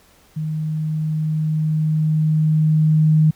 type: tone with level ramp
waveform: sine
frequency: 155.56 Hz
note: D#3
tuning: in tune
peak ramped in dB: -21 to -10 dBFS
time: 0.36-3.31 s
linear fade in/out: 10 ms
effects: pink hiss -53 dBFS RMS until 3.35 s